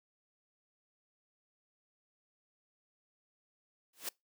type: noise with exponential growth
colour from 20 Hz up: white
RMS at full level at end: -34 dBFS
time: 3.93-4.09 s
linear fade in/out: 5 ms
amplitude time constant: 33 ms
effects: noise-tail reverb RT60 0.2 s tail -25 dB re dry + high-pass 200 Hz 12 dB/octave